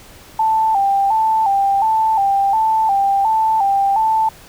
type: tone with vibrato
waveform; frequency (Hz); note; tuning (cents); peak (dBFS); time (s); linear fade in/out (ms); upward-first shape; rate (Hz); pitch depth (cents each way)
sine; 835; G#5; +9; -12; 0.39-4.29; 5; square; 1.4; 95
effects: pink hiss -42 dBFS RMS until 4.48 s